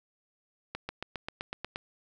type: accelerating click train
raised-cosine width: 0.3 ms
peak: -19 dBFS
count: 9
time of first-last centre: 0.75-1.759 s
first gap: 140 ms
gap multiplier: 0.97
effects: none